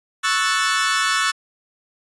sawtooth chord, F# minor seventh, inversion second, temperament equal, 1108.7 / 1318.5 / 1480 / 1760 Hz, C#6 / E6 / F#6 / A6, 0 / 0 / 0 / 0 cents, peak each -20 / -19 / -20 / -19 dBFS, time 0.23-1.32 s, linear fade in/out 20 ms, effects resampled to 22050 Hz

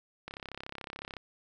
click train, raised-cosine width 0.3 ms, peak -24 dBFS, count 31, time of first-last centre 0.28-1.168 s, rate 33.8 Hz, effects none

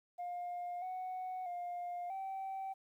sine tone with pitch steps, 708 / 741 / 706 / 772 Hz, F5 / F#5 / F5 / G5, +23 / +2 / +19 / -27 cents, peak -37 dBFS, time 0.18-2.74 s, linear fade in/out 20 ms, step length 640 ms, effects tanh soft clip ceiling -37 dBFS + 12-bit

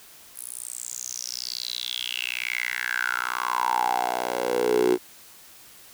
10% pulse tone with high-pass filter sweep, 61.1 Hz, B1, 18 cents flat, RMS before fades -27 dBFS, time 0.34-4.98 s, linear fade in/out 50 ms, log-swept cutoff 11000 to 360 Hz, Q 7.5, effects white hiss -49 dBFS RMS until 5.93 s

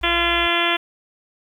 sine tone, 58.6 Hz, A#1, 10 cents sharp, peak -32 dBFS, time 0.01-0.47 s, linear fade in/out 5 ms
harmonic tone, 342.6 Hz, F4, 33 cents flat, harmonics 1 / 2 / 3 / 4 / 5 / 6 / 7 / 8 / 9 / 10, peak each -26 / -26 / -26 / -26 / -26 / -26 / -26 / -26 / -26 / -26 dBFS, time 0.03-0.77 s, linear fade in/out 10 ms
effects 8-bit

